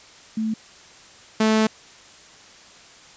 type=tone pair in turn; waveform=sine / sawtooth; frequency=220 / 218.5 Hz; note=A3 / A3; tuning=0 / -12 cents; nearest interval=unison; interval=12 cents; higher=first; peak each=-21 / -12 dBFS; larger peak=second; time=0.37-0.54 / 1.4-1.67 s; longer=second; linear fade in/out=5 ms; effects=white hiss -47 dBFS RMS until 3.16 s + resampled to 16000 Hz